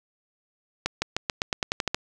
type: accelerating click train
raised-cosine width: 0.2 ms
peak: -7 dBFS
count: 11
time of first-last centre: 0.86-1.945 s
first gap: 160 ms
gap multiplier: 0.91
effects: none